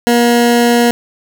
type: tone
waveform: 20% pulse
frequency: 238.1 Hz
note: A#3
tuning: 37 cents sharp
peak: -3 dBFS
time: 0.07-0.91 s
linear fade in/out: 0 ms
effects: none